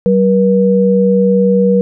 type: tone pair together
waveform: sine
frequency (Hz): 190.77 / 480.7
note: G3 / B4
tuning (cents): -47 / -47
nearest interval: octave + major third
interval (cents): 1600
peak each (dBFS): -10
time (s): 0.06-1.81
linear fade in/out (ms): 0
effects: none